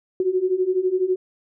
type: beating tone pair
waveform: sine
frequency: 362.5 / 374.5 Hz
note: F#4 / F#4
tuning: -35 / +21 cents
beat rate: 12 Hz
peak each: -23 / -20 dBFS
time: 0.2-1.16 s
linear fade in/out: 2 ms
effects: none